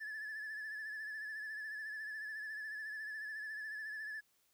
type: tone with vibrato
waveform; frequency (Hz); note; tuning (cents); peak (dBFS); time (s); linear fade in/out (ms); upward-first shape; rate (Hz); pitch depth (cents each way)
triangle; 1731; A6; -29; -39; 0-4.21; 20; sine; 14; 47
effects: tanh soft clip ceiling -36 dBFS + white hiss -75 dBFS RMS until 4.53 s